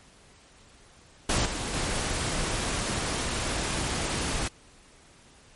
pink noise with level steps, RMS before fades -25 / -32 / -29 dBFS, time 1.29-4.48 s, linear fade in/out 5 ms, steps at 1.45 / 1.73 s, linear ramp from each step 10 ms, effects pink hiss -55 dBFS RMS until 5.55 s + MP3 48 kbps

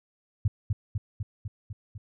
sine tone with echo, 102.8 Hz, G#2, 17 cents flat, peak -19 dBFS, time 0.45-0.48 s, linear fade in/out 5 ms, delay 250 ms, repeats 6, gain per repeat -3 dB, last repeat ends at 1.98 s, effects none

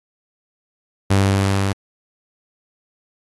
sawtooth tone with level ramp, 98 Hz, G2, in tune, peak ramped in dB -8 to -14 dBFS, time 1.1-1.73 s, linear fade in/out 10 ms, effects AAC 32 kbps

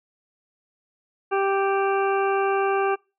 harmonic tone, 392 Hz, G4, in tune, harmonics 1 / 2 / 3 / 4 / 6 / 7, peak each -22 / -25 / -28 / -31 / -37 / -37 dBFS, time 1.31-2.96 s, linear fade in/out 20 ms, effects noise-tail reverb RT60 0.3 s tail -26 dB re dry

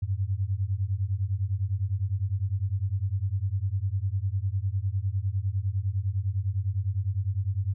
sine beating tone pair, 92.5 / 102.4 Hz, F#2 / G#2, 0 / -24 cents, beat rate 9.9 Hz, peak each -28 dBFS, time 0.02-7.74 s, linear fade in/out 10 ms, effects none

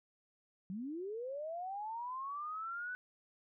sine linear sweep, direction up, 177.2 to 1506 Hz, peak -39 dBFS, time 0.7-2.95 s, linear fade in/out 0 ms, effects none

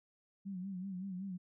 sine tone with vibrato, 188.7 Hz, F#3, 34 cents sharp, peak -39 dBFS, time 0.45-1.38 s, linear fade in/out 20 ms, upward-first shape sine, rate 5.3 Hz, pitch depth 88 cents each way, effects none

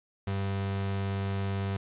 35% pulse tone, 98 Hz, G2, in tune, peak -27 dBFS, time 0.27-1.77 s, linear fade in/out 5 ms, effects resampled to 8000 Hz + 9-bit

